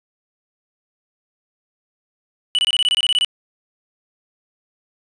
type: tone bursts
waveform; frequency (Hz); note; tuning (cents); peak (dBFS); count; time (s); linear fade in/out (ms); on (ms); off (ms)
triangle; 2960; F#7; 0; -12; 12; 2.55-3.247; 0; 37; 23
effects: resampled to 24000 Hz